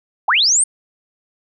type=linear sweep; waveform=sine; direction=up; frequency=662 to 8970 Hz; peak=-11 dBFS; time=0.28-0.64 s; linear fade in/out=5 ms; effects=none